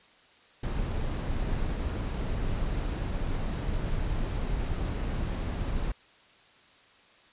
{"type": "noise", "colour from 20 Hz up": "brown", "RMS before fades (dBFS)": -30, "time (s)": [0.63, 5.92], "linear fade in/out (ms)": 5, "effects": ["white hiss -58 dBFS RMS until 7.32 s", "resampled to 8000 Hz"]}